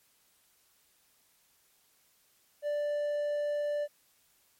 triangle tone, 587.3 Hz, D5, in tune, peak -27 dBFS, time 2.62-3.88 s, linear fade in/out 50 ms, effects white hiss -68 dBFS RMS until 4.59 s + MP3 64 kbps

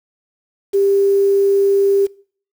sine tone with quantisation, 396.3 Hz, G4, 19 cents sharp, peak -11 dBFS, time 0.73-2.07 s, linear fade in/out 20 ms, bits 6, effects noise-tail reverb RT60 0.5 s tail -23 dB re dry

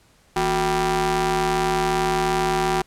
sawtooth ring-modulated tone, 202.9 Hz, G#3, 40 cents flat, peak -12 dBFS, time 0.36-2.82 s, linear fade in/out 5 ms, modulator 570 Hz, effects pink hiss -57 dBFS RMS until 2.86 s + low-pass 11000 Hz 12 dB/octave

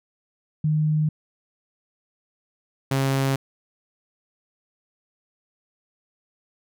sine / sawtooth tone pair in turn, 153.6 / 135.43 Hz, D#3 / C#3, -22 / -40 cents, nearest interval major second, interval 218 cents, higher first, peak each -18 / -16 dBFS, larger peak second, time 0.64-1.09 / 2.91-3.36 s, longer neither, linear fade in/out 5 ms, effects none

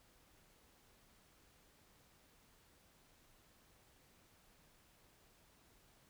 silence, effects pink hiss -69 dBFS RMS until 6.09 s

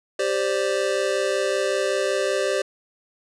square chord, G suspended fourth, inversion none, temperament just, 392 / 522.7 / 588 Hz, G4 / C5 / D5, 0 / -2 / +2 cents, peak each -26 dBFS, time 0.19-2.62 s, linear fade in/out 5 ms, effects resampled to 22050 Hz

